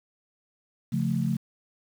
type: chord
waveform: sine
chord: Db augmented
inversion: none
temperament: equal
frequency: 138.59 / 174.61 / 220 Hz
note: Db3 / F3 / A3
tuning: 0 / 0 / 0 cents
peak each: -28 dBFS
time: 0.92-1.37 s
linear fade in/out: 10 ms
effects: 8-bit